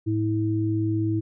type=tone pair together; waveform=sine; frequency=107.99 / 323.6 Hz; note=A2 / E4; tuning=-32 / -32 cents; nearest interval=octave + perfect fifth; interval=1900 cents; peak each=-24 / -24 dBFS; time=0.06-1.21 s; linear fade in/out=20 ms; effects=none